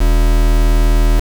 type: tone with quantisation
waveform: triangle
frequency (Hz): 40.05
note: E1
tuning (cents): -49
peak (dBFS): -6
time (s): 0-1.2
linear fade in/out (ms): 10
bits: 3
effects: none